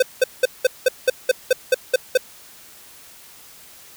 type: tone bursts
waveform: square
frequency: 512 Hz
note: C5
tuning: 38 cents flat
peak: -12 dBFS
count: 11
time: 0-2.175 s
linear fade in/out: 5 ms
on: 25 ms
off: 190 ms
effects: white hiss -45 dBFS RMS until 3.96 s